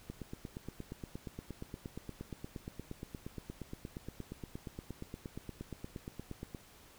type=click train; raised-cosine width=3 ms; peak=-29 dBFS; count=56; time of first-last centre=0.1-6.548 s; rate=8.53 Hz; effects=pink hiss -59 dBFS RMS until 6.98 s